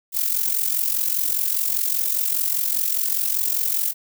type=noise with amplitude modulation; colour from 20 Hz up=violet; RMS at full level=-19 dBFS; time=0.12-3.94 s; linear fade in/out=50 ms; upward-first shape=sine; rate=45 Hz; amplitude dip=70%; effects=none